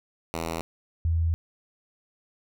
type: tone pair in turn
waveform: 5% pulse / sine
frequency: 82.41 / 82.41 Hz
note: E2 / E2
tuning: 0 / 0 cents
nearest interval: unison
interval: 0 cents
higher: neither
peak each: -18 / -21 dBFS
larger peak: first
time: 0.34-0.61 / 1.05-1.34 s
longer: second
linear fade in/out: 0 ms
effects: none